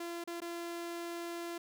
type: tone with dropouts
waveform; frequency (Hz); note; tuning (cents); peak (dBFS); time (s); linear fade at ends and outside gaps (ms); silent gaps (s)
sawtooth; 341.7; F4; -38; -35; 0-1.58; 5; 0.24-0.274 / 0.404-0.417
effects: none